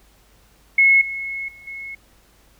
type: tone with level steps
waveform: sine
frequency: 2180 Hz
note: C#7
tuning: 29 cents flat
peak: -10 / -25 / -41 / -30 dBFS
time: 0.78-1.95 s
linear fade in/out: 5 ms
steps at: 1.01 / 1.48 / 1.67 s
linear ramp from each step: 5 ms
effects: added 50 Hz sine -56 dBFS peak until 2.59 s + pink hiss -56 dBFS RMS until 2.59 s